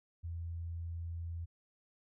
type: tone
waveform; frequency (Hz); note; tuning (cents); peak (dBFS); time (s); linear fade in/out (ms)
sine; 84.2; E2; +37; -38; 0.23-1.46; 20
effects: none